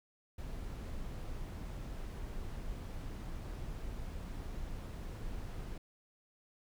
brown noise, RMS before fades -42 dBFS, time 0.38-5.78 s, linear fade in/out 5 ms, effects none

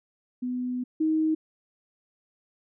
sine tone pair in turn, 249.6 / 314.7 Hz, B3 / D#4, +19 / +20 cents, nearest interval major third, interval 401 cents, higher second, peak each -27 / -21 dBFS, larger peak second, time 0.42-0.84 / 1-1.35 s, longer first, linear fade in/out 10 ms, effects none

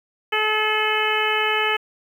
harmonic tone, 430.3 Hz, A4, 39 cents flat, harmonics 1 / 2 / 3 / 4 / 5 / 6 / 7, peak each -26 / -26 / -26 / -26 / -26 / -26 / -26 dBFS, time 0.32-1.77 s, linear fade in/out 10 ms, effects 8-bit

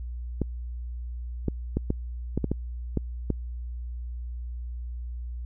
clicks, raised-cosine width 3 ms, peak -12 dBFS, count 9, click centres 0.417 / 1.483 / 1.77 / 1.904 / 2.376 / 2.443 / 2.516 / 2.973 / 3.303 s, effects added 60 Hz sine -32 dBFS peak until 5.45 s

